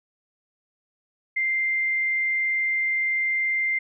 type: tone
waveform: sine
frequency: 2093 Hz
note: C7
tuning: in tune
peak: -21 dBFS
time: 1.36-3.79 s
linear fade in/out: 10 ms
effects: none